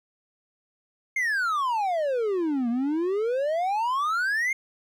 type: exponential two-way sweep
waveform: triangle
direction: down then up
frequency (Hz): 2156 to 229.1 to 2156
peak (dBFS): -21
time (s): 1.16-4.53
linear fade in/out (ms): 5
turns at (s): 2.69
effects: none